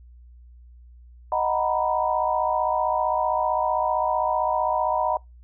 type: chord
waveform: sine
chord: B major seventh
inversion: first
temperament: equal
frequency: 622.3 / 740 / 932.3 / 987.8 Hz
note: D#5 / F#5 / A#5 / B5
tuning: 0 / 0 / 0 / 0 cents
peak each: -26 dBFS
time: 1.32-5.17 s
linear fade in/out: 2 ms
effects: noise-tail reverb RT60 0.2 s tail -25 dB re dry + added 60 Hz sine -45 dBFS peak until 5.43 s